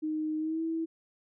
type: tone with pitch glide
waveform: sine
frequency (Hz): 310 to 325.8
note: D#4 to E4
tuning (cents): -6 to -20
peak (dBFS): -29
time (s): 0.02-0.86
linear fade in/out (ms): 20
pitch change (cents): +86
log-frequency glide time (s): 0.38-0.62
effects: none